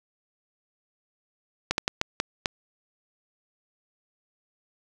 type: slowing click train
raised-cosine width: 0.2 ms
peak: -6 dBFS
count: 6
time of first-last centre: 1.71-2.458 s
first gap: 71 ms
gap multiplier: 1.38
effects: none